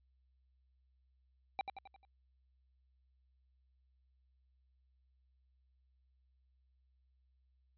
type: tone with echo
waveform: square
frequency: 784 Hz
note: G5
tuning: in tune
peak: -34 dBFS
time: 1.59-1.61 s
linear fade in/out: 0 ms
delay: 88 ms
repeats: 5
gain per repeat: -6 dB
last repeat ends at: 2.05 s
effects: added 64 Hz sine -70 dBFS peak until 7.77 s + resampled to 11025 Hz